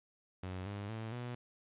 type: tone with pitch steps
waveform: sawtooth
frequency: 92.5 / 101.46 / 111.28 / 122.05 Hz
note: F#2 / G#2 / A2 / B2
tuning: 0 / -40 / +20 / -20 cents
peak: -36 dBFS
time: 0.43-1.35 s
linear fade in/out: 5 ms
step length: 230 ms
effects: resampled to 8000 Hz + 11-bit